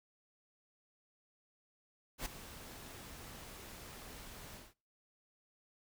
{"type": "noise with ADSR envelope", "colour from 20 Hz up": "pink", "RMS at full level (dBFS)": -38, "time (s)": [2.18, 4.74], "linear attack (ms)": 79, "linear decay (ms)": 5, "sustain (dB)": -13, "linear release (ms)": 190, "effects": ["noise-tail reverb RT60 0.4 s tail -25 dB re dry"]}